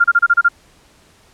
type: tone bursts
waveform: sine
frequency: 1398 Hz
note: F6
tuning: 1 cent sharp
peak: -7 dBFS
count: 7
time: 0-0.487 s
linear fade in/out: 10 ms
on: 43 ms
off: 31 ms
effects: pink hiss -51 dBFS RMS until 1.33 s + low-pass 10000 Hz 12 dB/octave